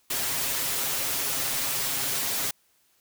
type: noise with comb filter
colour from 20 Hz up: white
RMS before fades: -28 dBFS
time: 0.1-2.51 s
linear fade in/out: 5 ms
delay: 7.4 ms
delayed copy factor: +0.9
effects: white hiss -66 dBFS RMS until 3 s